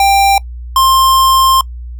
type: tone pair in turn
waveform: square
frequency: 790 / 1057 Hz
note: G5 / C6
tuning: +13 / +17 cents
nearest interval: perfect fourth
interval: 504 cents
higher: second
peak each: -7 dBFS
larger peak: neither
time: 0-0.38 / 0.76-1.61 s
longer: second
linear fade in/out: 2 ms
effects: noise-tail reverb RT60 0.1 s tail -24 dB re dry + added 60 Hz sine -23 dBFS peak until 1.99 s